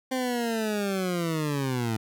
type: linear sweep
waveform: 20% pulse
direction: down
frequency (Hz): 261.6 to 108.2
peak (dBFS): -21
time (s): 0.11-1.97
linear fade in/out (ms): 10
effects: none